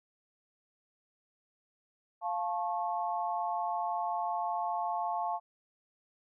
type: chord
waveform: sine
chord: F augmented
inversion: none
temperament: just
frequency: 698.5 / 873.1 / 1091.3 Hz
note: F5 / A5 / C#6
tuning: 0 / -14 / -27 cents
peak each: -34 / -34 / -38 dBFS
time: 2.21-5.4 s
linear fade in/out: 50 ms
effects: none